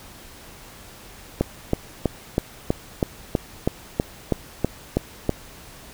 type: click train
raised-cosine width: 2 ms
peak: -5 dBFS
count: 13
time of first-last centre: 1.41-5.293 s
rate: 3.09 Hz
effects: pink hiss -44 dBFS RMS until 5.93 s